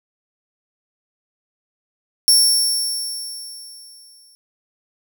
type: tone with exponential decay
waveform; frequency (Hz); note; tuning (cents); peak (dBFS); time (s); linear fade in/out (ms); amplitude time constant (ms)
25% pulse; 5460; F8; -40; -4; 2.28-4.35; 0; 450
effects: none